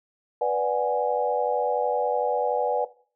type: chord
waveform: sine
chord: G# half-diminished seventh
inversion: first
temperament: equal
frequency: 493.9 / 587.3 / 740 / 830.6 Hz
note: B4 / D5 / F#5 / G#5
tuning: 0 / 0 / 0 / 0 cents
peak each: -25 / -27 / -28 / -27 dBFS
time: 0.41-2.85 s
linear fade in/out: 5 ms
effects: noise-tail reverb RT60 0.4 s tail -17 dB re dry

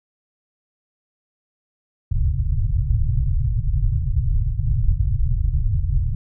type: low-pass noise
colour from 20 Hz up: pink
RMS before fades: -19 dBFS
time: 2.11-6.15 s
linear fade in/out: 5 ms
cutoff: 140 Hz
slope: 96 dB/octave
effects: none

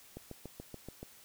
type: click train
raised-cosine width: 2 ms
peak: -30 dBFS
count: 7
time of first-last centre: 0.17-1.03 s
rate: 6.98 Hz
effects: white hiss -58 dBFS RMS until 1.24 s

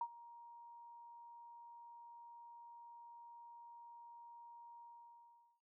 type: tone with ADSR envelope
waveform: sine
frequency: 941 Hz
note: A#5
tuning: 16 cents sharp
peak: -35 dBFS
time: 0.01-5.61 s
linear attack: 3 ms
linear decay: 59 ms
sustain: -19 dB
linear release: 800 ms
effects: noise-tail reverb RT60 0.2 s tail -24 dB re dry

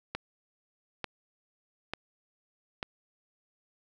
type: click train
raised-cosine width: 0.3 ms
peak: -17 dBFS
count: 4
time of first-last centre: 0.15-2.829 s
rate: 1.12 Hz
effects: none

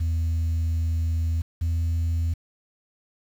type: tone pair in turn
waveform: sine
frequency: 82 / 83.05 Hz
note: E2 / E2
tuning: -9 / +13 cents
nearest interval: unison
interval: 22 cents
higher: second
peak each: -19 dBFS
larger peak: neither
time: 0-1.42 / 1.61-2.34 s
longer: first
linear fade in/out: 10 ms
effects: tanh soft clip ceiling -20 dBFS + 8-bit

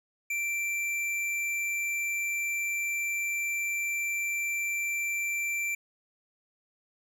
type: tone with hard clipping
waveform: triangle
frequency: 2349 Hz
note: D7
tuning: in tune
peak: -30 dBFS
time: 0.3-5.75 s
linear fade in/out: 5 ms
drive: 15 dB
effects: none

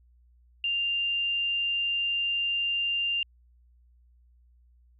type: tone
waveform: sine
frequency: 2792 Hz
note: F7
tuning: 1 cent flat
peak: -25 dBFS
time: 0.64-3.23 s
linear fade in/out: 2 ms
effects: added 60 Hz sine -57 dBFS peak until 4.99 s

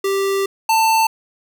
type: tone pair in turn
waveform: square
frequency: 392 / 890.5 Hz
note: G4 / A5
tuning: 0 / +21 cents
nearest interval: octave + major second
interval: 1421 cents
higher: second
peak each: -17 / -13 dBFS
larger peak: second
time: 0.04-0.46 / 0.69-1.07 s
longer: first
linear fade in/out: 5 ms
effects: none

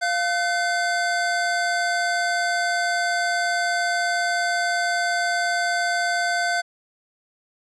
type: tone pair together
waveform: square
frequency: 698.5 / 1519 Hz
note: F5 / F#6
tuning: 0 / +45 cents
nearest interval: octave + minor second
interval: 1345 cents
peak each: -24 dBFS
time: 0.01-6.62 s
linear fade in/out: 20 ms
effects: resampled to 22050 Hz + 10-bit

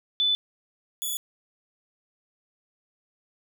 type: tone pair in turn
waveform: sine / 5% pulse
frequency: 3498 / 3426 Hz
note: A7 / A7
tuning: -11 / -47 cents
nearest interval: unison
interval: 36 cents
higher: first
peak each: -20 dBFS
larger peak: neither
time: 0.2-0.35 / 1.02-1.17 s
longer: neither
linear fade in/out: 0 ms
effects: none

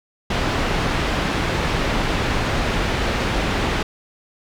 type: low-pass noise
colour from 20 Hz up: pink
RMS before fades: -21 dBFS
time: 0.3-3.83 s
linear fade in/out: 5 ms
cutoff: 3400 Hz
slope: 12 dB/octave
effects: none

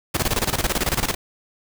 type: noise with tremolo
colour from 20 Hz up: pink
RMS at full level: -20 dBFS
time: 0.14-1.15 s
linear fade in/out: 10 ms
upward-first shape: square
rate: 18 Hz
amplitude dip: 80%
effects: none

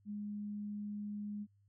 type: tone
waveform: sine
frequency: 207.1 Hz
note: G#3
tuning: 5 cents flat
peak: -39 dBFS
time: 0.05-1.47 s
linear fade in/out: 50 ms
effects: added 100 Hz sine -67 dBFS peak until 1.68 s

